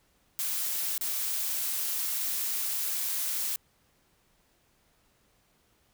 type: noise with dropouts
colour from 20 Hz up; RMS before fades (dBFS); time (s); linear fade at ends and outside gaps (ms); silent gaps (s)
blue; -31; 0.39-3.56; 0; 0.979-1.011
effects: pink hiss -68 dBFS RMS until 5.93 s